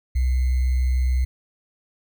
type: tone with sample-and-hold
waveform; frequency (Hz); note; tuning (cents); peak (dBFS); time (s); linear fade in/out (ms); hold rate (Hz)
sine; 63.5; B1; +49; -17; 0.15-1.25; 10; 2100
effects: none